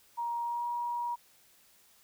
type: tone with pitch glide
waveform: sine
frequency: 943 to 955.1 Hz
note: A#5 to A#5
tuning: +20 to +42 cents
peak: -31 dBFS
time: 0.17-1.16 s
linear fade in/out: 20 ms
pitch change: +22 cents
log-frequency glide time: 0.43-0.66 s
effects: white hiss -63 dBFS RMS until 2.03 s